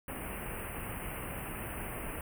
pink band-stop noise, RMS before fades -40 dBFS, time 0.08-2.21 s, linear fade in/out 2 ms, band 2900 to 8800 Hz, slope 96 dB/octave, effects none

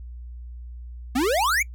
square exponential sweep, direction up, 233.3 to 2398 Hz, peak -20 dBFS, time 1.15-1.63 s, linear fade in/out 10 ms, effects noise-tail reverb RT60 0.1 s tail -24 dB re dry + added 60 Hz sine -35 dBFS peak until 1.74 s

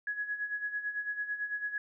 sine tone with tremolo, 1677 Hz, G#6, 16 cents sharp, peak -30 dBFS, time 0.07-1.78 s, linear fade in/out 2 ms, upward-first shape sine, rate 9 Hz, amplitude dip 70%, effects none

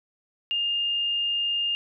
sine tone, 2819 Hz, F7, 16 cents sharp, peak -23 dBFS, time 0.51-1.75 s, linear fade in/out 0 ms, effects none

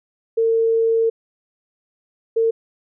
sine tone pair in turn, 453.5 / 453.5 Hz, A#4 / A#4, -48 / -48 cents, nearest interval unison, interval 0 cents, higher neither, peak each -14 / -14 dBFS, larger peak neither, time 0.37-1.1 / 2.36-2.51 s, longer first, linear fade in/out 10 ms, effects none

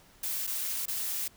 blue noise with dropouts, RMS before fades -33 dBFS, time 0.23-1.28 s, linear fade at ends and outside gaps 5 ms, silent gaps 0.468-0.473 / 0.857-0.88 s, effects pink hiss -59 dBFS RMS until 1.36 s

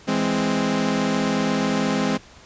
sawtooth chord, E augmented, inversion none, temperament equal, 164.81 / 207.7 / 261.6 Hz, E3 / G#3 / B#3, 0 / 0 / 0 cents, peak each -24 / -19 / -19 dBFS, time 0.07-2.18 s, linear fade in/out 20 ms, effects pink hiss -47 dBFS RMS until 2.45 s + resampled to 16000 Hz

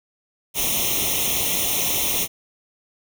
white noise with comb filter, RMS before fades -22 dBFS, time 0.54-2.28 s, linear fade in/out 50 ms, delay 0.32 ms, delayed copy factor +0.95, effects none

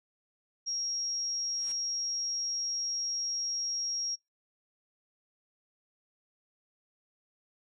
sine tone, 5600 Hz, F8, 4 cents sharp, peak -31 dBFS, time 0.66-4.16 s, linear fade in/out 20 ms
white noise with exponential growth, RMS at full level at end -46 dBFS, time 1.38-1.72 s, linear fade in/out 0 ms, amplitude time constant 72 ms
effects noise-tail reverb RT60 0.2 s tail -25 dB re dry + resampled to 24000 Hz

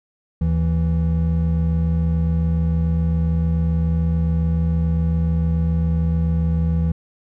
triangle tone pair together, 77.78 / 164.81 Hz, D#2 / E3, 0 / 0 cents, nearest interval octave + minor second, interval 1300 cents, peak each -17 dBFS, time 0.41-6.92 s, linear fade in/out 5 ms, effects none

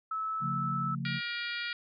sine tone with pitch glide, 1302 to 1309.5 Hz, E6 to E6, -22 to -12 cents, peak -31 dBFS, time 0.11-0.95 s, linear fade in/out 5 ms, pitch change +10 cents, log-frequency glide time 0.22-0.51 s
sine chord, Db augmented, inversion none, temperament equal with one note detuned, 138.59 / 174.61 / 224.2 Hz, Db3 / F3 / A3, 0 / 0 / +33 cents, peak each -35 / -37 / -40 dBFS, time 0.4-1.21 s, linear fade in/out 50 ms
harmonic tone, 474.4 Hz, A#4, 30 cents sharp, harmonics 3 / 4 / 5 / 6 / 7 / 8 / 9 / 10, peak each -38 / -40 / -39 / -46 / -43 / -46 / -47 / -46 dBFS, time 1.05-1.73 s, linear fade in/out 2 ms
effects none

